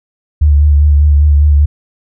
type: tone with vibrato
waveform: sine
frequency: 73.42 Hz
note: D2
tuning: in tune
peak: -4 dBFS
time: 0.41-1.66 s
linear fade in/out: 10 ms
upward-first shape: sine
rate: 5 Hz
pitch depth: 37 cents each way
effects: none